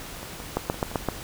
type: two click trains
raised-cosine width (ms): 1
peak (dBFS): -9 / -24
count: 5 / 6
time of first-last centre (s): 0.57-1.087 / 0.23-1.086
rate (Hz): 7.74 / 5.84
effects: pink hiss -39 dBFS RMS until 1.23 s